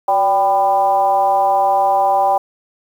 sine tone with frequency modulation, 785 Hz, G5, 2 cents sharp, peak -11 dBFS, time 0.08-2.38 s, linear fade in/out 5 ms, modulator 208 Hz, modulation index 0.86, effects 7-bit

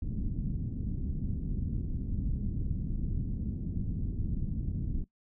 pink low-pass noise, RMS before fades -33 dBFS, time 0.02-5.04 s, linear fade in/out 5 ms, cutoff 240 Hz, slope 24 dB/octave, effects noise-tail reverb RT60 0.1 s tail -18 dB re dry

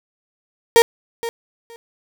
35% pulse tone with echo, 464 Hz, A#4, 8 cents flat, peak -6 dBFS, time 0.76-0.82 s, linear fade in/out 0 ms, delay 470 ms, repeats 2, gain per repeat -15 dB, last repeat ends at 1.76 s, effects none

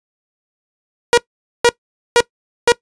sawtooth tone bursts, 477 Hz, A#4, 40 cents sharp, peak -3 dBFS, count 4, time 1.13-2.72 s, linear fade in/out 0 ms, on 45 ms, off 470 ms, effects noise-tail reverb RT60 0.1 s tail -21 dB re dry + resampled to 22050 Hz

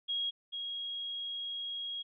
sine tone pair in turn, 3288 / 3288 Hz, G#7 / G#7, -18 / -18 cents, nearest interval unison, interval 0 cents, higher neither, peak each -31 / -36 dBFS, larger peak first, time 0.08-0.31 / 0.52-2.03 s, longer second, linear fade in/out 20 ms, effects none

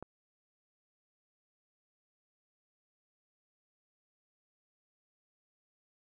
click, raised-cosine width 1 ms, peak -29 dBFS, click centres 0.026 s, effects none

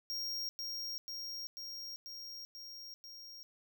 square tone with echo, 5580 Hz, F8, 2 cents flat, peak -37 dBFS, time 0.1-0.49 s, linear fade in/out 0 ms, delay 490 ms, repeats 6, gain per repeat -2 dB, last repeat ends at 3.43 s, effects none

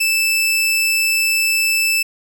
sawtooth tone, 2637 Hz, E7, in tune, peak -11 dBFS, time 0-2.03 s, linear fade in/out 10 ms, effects none

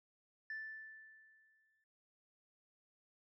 sine tone with exponential decay, 1760 Hz, A6, in tune, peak -39 dBFS, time 0.5-1.84 s, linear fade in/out 2 ms, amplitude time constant 290 ms, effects noise-tail reverb RT60 1.0 s tail -24 dB re dry + tanh soft clip ceiling -39 dBFS

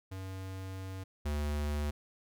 square tone pair in turn, 94.9 / 73.8 Hz, F#2 / D2, +44 / +9 cents, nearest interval major third, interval 435 cents, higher first, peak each -40 / -32 dBFS, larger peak second, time 0.11-1.04 / 1.25-1.91 s, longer first, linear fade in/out 10 ms, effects none

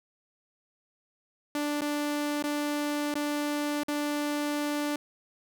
sawtooth tone with dropouts, 293.7 Hz, D4, in tune, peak -24 dBFS, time 1.55-4.96 s, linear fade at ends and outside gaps 2 ms, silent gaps 1.809-1.817 / 2.425-2.439 / 3.141-3.154 / 3.834-3.883 s, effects none

